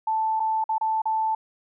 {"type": "tone with dropouts", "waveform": "sine", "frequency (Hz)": 880, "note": "A5", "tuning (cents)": 0, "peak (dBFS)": -21, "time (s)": [0.07, 1.35], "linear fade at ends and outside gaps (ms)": 5, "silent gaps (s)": [[0.397, 0.401], [0.641, 0.691], [0.782, 0.811], [1.019, 1.055]], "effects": []}